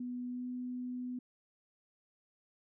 sine tone with pitch glide, 246.9 to 249.3 Hz, B3 to B3, 0 to +16 cents, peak -37 dBFS, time 0-1.19 s, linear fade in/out 5 ms, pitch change +16 cents, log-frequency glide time 0.27-0.47 s, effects none

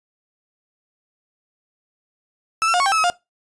35% pulse tone with pitch steps, 1314 / 1346 / 714 / 1105 / 787 / 1306 / 1278 / 706 Hz, E6 / E6 / F5 / C#6 / G5 / E6 / D#6 / F5, -6 / +36 / +38 / -6 / +7 / -17 / +46 / +19 cents, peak -14 dBFS, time 2.62-3.1 s, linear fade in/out 0 ms, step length 60 ms, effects noise-tail reverb RT60 0.2 s tail -20 dB re dry + resampled to 22050 Hz

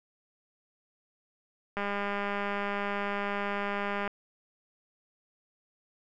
click train, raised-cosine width 0.5 ms, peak -18 dBFS, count 467, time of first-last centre 1.77-4.077 s, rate 202 Hz, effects none

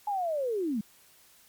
sine linear sweep, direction down, 850 to 196 Hz, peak -27 dBFS, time 0.07-0.81 s, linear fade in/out 5 ms, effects white hiss -59 dBFS RMS until 1.48 s + MP3 96 kbps

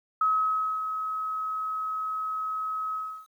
sine tone with ADSR envelope, 1279 Hz, D#6, 47 cents sharp, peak -20 dBFS, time 0.21-3.27 s, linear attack 4 ms, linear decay 590 ms, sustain -8 dB, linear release 330 ms, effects 10-bit

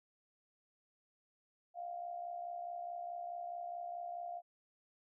sine tone with amplitude modulation, 698.5 Hz, F5, in tune, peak -38 dBFS, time 1.74-4.42 s, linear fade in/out 50 ms, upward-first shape sine, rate 64.7 Hz, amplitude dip 60%, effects none

